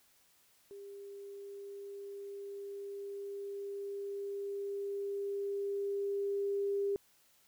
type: tone with level ramp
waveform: sine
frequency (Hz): 400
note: G4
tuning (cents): +35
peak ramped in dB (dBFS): -46 to -30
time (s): 0.71-6.96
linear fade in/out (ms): 0
effects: white hiss -68 dBFS RMS until 7.47 s